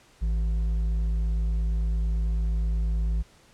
sine tone with hard clipping, 54.4 Hz, A1, 19 cents flat, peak -24 dBFS, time 0.21-3.23 s, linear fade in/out 20 ms, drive 5 dB, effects pink hiss -57 dBFS RMS until 3.53 s + low-pass 9000 Hz 12 dB/octave

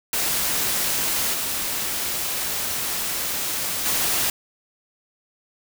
white noise with level steps, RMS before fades -23 / -26 / -22 dBFS, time 0.13-4.3 s, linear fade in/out 2 ms, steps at 1.33 / 3.85 s, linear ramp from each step 10 ms, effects none

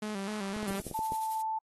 sawtooth tone with vibrato, 204.1 Hz, G#3, 30 cents flat, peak -30 dBFS, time 0.02-0.8 s, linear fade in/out 5 ms, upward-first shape square, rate 3.9 Hz, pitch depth 72 cents each way
clicks, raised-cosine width 2 ms, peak -27 dBFS, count 8, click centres 0.565 / 0.63 / 0.708 / 0.8 / 0.867 / 0.913 / 0.991 / 1.121 s
violet noise with tremolo, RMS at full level -38 dBFS, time 0.67-1.42 s, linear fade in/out 10 ms, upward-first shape sine, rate 11 Hz, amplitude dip 65%
sine tone, 880 Hz, A5, in tune, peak -30 dBFS, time 0.94-1.59 s, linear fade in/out 10 ms
effects AAC 32 kbps

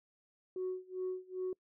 sine tone with tremolo, 370 Hz, F#4, in tune, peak -32 dBFS, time 0.56-1.53 s, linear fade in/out 2 ms, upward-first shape sine, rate 2.5 Hz, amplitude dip 95%, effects noise-tail reverb RT60 0.1 s tail -26 dB re dry + tanh soft clip ceiling -31 dBFS

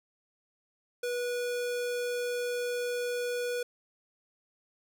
square tone, 487.3 Hz, B4, 23 cents flat, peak -31 dBFS, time 1.03-3.63 s, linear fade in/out 5 ms, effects none

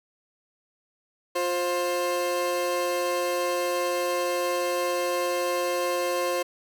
30% pulse tone pair together, 353.1 / 528.2 Hz, F4 / C5, +19 / +16 cents, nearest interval perfect fifth, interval 697 cents, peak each -27 / -23 dBFS, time 1.35-6.43 s, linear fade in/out 10 ms, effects none

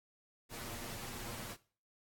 pink noise with comb filter, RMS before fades -45 dBFS, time 0.49-1.57 s, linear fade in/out 50 ms, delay 8.6 ms, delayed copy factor +0.55, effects noise-tail reverb RT60 0.4 s tail -18 dB re dry + AAC 64 kbps

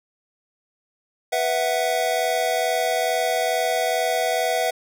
square chord, B suspended fourth, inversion none, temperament just, 493.9 / 658.5 / 740.8 Hz, B4 / E5 / F#5, 0 / -2 / +2 cents, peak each -27 / -24 / -25 dBFS, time 1.32-4.71 s, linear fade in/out 10 ms, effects none

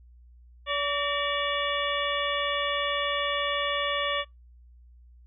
harmonic tone with a mistuned harmonic, 574 Hz, D5, 40 cents flat, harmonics 1 / 2 / 3 / 4 / 5 / 6, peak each -31 / -30 / -33 / -35 / -34 / -33 dBFS, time 0.66-4.25 s, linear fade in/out 50 ms, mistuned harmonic 3, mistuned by +97 cents, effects noise-tail reverb RT60 0.2 s tail -26 dB re dry + added 60 Hz sine -50 dBFS peak until 5.26 s

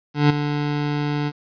25% pulse tone with ADSR envelope, 146.83 Hz, D3, in tune, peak -7 dBFS, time 0.14-1.32 s, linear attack 160 ms, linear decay 7 ms, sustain -10 dB, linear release 46 ms, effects resampled to 11025 Hz + 8-bit

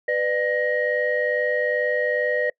sine tone cluster, 496.6 / 599 / 1882 Hz, B4 / D5 / A#6, +9 / +34 / +16 cents, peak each -23 / -24 / -24 dBFS, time 0.08-2.5 s, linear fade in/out 5 ms, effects noise-tail reverb RT60 0.1 s tail -26 dB re dry + tanh soft clip ceiling -11 dBFS

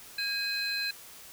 triangle tone cluster, 1634 / 2526 / 4096 Hz, G#6 / D#7 / C8, -29 / +26 / -38 cents, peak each -33 / -34 / -31 dBFS, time 0.18-0.91 s, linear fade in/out 5 ms, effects white hiss -49 dBFS RMS until 1.32 s

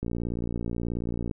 click train, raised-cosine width 3 ms, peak -18 dBFS, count 76, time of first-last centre 0.03-1.312 s, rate 58.5 Hz, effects none

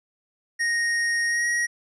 square tone with pitch glide, 1864.7 to 1895.1 Hz, A#6 to A#6, 0 to +28 cents, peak -22 dBFS, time 0.59-1.67 s, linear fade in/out 20 ms, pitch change +28 cents, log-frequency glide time 1.27-1.47 s, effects resampled to 22050 Hz

